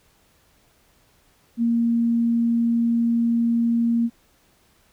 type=tone; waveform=sine; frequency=233.1 Hz; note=A#3; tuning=in tune; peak=-17 dBFS; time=1.57-4.1 s; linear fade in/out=50 ms; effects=pink hiss -60 dBFS RMS until 4.92 s